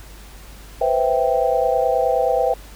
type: chord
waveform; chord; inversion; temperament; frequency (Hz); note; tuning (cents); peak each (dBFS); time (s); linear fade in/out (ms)
sine; C major seventh; third; equal; 493.9 / 523.3 / 659.3 / 784; B4 / C5 / E5 / G5; 0 / 0 / 0 / 0; -21; 0.81-2.54; 5
effects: added 50 Hz sine -39 dBFS peak until 2.75 s + pink hiss -44 dBFS RMS until 2.75 s